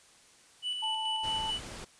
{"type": "tone with tremolo", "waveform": "triangle", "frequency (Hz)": 2968, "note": "F#7", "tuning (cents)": 5, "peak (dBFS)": -29, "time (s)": [0.62, 1.6], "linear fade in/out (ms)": 50, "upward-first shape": "square", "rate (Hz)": 4.6, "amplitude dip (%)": 35}
{"type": "tone", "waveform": "sine", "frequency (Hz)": 880, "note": "A5", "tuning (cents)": 0, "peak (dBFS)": -34, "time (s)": [0.82, 1.51], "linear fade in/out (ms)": 10}
{"type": "noise", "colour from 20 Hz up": "pink", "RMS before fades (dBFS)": -43, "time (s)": [1.23, 1.85], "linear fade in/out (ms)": 10}
{"effects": ["white hiss -59 dBFS RMS until 1.99 s", "resampled to 22050 Hz"]}